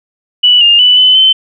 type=tone with pitch steps; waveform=sine; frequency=2958 / 2818 / 2978 / 3020 / 3070 Hz; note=F#7 / F7 / F#7 / F#7 / G7; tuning=-1 / +15 / +11 / +35 / -37 cents; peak=-3 dBFS; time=0.43-1.33 s; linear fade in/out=10 ms; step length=180 ms; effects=none